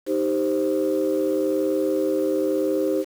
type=chord; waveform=sine; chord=C minor; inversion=first; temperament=equal; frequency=311.1 / 392 / 523.3 Hz; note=Eb4 / G4 / C5; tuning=0 / 0 / 0 cents; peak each=-23 dBFS; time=0.06-3.05 s; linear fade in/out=50 ms; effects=tanh soft clip ceiling -13 dBFS + 7-bit